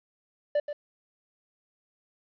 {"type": "tone with echo", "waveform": "triangle", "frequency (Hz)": 587.3, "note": "D5", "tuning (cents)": 0, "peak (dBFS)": -20, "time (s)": [0.55, 0.6], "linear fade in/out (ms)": 5, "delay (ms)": 130, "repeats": 1, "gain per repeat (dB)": -9, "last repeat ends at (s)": 0.73, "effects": ["resampled to 11025 Hz", "10-bit"]}